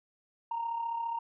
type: tone with amplitude modulation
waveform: sine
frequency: 927 Hz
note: A#5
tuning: 10 cents flat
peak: -28 dBFS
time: 0.51-1.19 s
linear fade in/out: 5 ms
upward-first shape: sine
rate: 34.7 Hz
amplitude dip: 55%
effects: tanh soft clip ceiling -26 dBFS